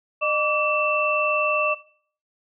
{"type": "tone cluster", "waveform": "sine", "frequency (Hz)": [608, 1157, 2672], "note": ["D#5", "D6", "E7"], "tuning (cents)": [-40, -26, 23], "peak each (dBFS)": -24, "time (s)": [0.21, 1.75], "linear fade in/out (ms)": 20, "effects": ["noise-tail reverb RT60 0.5 s tail -18 dB re dry"]}